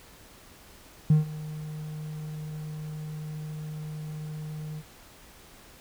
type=tone with ADSR envelope; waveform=triangle; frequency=153.7 Hz; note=D#3; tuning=21 cents flat; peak=-11 dBFS; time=1.1-4.83 s; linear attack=4 ms; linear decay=140 ms; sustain=-21 dB; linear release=46 ms; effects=tanh soft clip ceiling -12 dBFS + pink hiss -52 dBFS RMS until 5.8 s